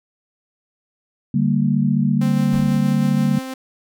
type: chord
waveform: sine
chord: G minor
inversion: second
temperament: equal with one note detuned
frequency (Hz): 146.83 / 196 / 230.9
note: D3 / G3 / Bb3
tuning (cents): 0 / 0 / -16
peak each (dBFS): -19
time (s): 1.34-3.39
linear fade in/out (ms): 5
type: tone with tremolo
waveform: sawtooth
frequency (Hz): 261.6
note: C4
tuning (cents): 0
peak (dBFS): -22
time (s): 2.21-3.54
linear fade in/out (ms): 5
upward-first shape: sine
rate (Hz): 6.2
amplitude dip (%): 25
type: noise with exponential decay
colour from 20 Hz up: brown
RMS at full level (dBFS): -26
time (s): 2.53-2.93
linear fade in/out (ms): 0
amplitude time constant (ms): 86
effects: none